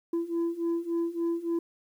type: beating tone pair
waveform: sine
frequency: 335 / 338.5 Hz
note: E4 / E4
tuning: +28 / +46 cents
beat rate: 3.5 Hz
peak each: -29 / -27 dBFS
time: 0.13-1.59 s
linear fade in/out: 5 ms
effects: tanh soft clip ceiling -24 dBFS + 10-bit